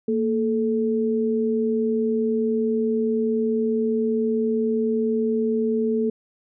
sine tone pair together, 230.1 / 434.7 Hz, A#3 / A4, -22 / -21 cents, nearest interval major seventh, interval 1101 cents, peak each -22 dBFS, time 0.08-6.1 s, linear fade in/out 5 ms, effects none

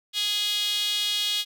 sawtooth tone with high-pass filter, 415.3 Hz, G#4, in tune, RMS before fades -26 dBFS, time 0.13-1.45 s, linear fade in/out 50 ms, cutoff 3400 Hz, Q 5.9, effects none

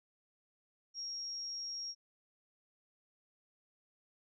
sine tone, 5588 Hz, F8, in tune, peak -39 dBFS, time 0.94-1.95 s, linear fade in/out 50 ms, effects none

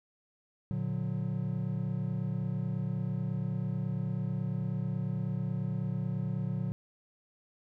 triangle chord, Bb augmented, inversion none, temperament just, 116.54 / 145.68 / 182.1 Hz, Bb2 / D3 / F#3, 0 / -14 / -27 cents, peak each -33 dBFS, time 0.71-6.72 s, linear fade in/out 0 ms, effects none

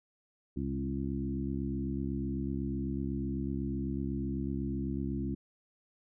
harmonic tone with a mistuned harmonic, 68 Hz, C#2, 33 cents flat, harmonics 1 / 2 / 3 / 4 / 5, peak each -38 / -39 / -37 / -37 / -41 dBFS, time 0.56-5.35 s, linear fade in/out 10 ms, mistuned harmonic 2, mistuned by -26 cents, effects none

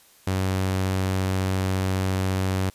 sawtooth tone, 94.5 Hz, F#2, 37 cents sharp, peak -18 dBFS, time 0.27-2.7 s, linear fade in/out 5 ms, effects white hiss -55 dBFS RMS until 2.74 s + resampled to 32000 Hz

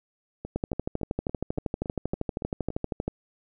two click trains, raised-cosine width 2 ms, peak -14 / -21 dBFS, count 33 / 9, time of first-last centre 0.56-3.08 / 0.45-2.704 s, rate 12.7 / 3.55 Hz, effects none

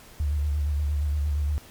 sine tone with vibrato, 73.42 Hz, D2, in tune, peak -22 dBFS, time 0.2-1.58 s, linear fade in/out 0 ms, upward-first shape square, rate 8.6 Hz, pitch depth 41 cents each way, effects pink hiss -49 dBFS RMS until 1.7 s + MP3 96 kbps

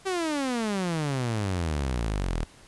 sawtooth exponential sweep, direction down, 392 to 37.73 Hz, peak -22 dBFS, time 0.05-2.45 s, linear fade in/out 20 ms, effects pink hiss -53 dBFS RMS until 2.67 s + resampled to 24000 Hz

